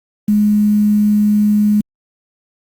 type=tone with quantisation; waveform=sine; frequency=209.2 Hz; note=G#3; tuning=13 cents sharp; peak=-9 dBFS; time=0.28-1.81 s; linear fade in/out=5 ms; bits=6; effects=Opus 48 kbps